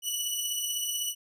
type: beating tone pair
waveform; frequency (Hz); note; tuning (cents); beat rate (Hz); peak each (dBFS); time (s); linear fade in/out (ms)
15% pulse; 2949 / 2965; F#7 / F#7; -6 / +3; 16; -23 / -29; 0.02-1.15; 50
effects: none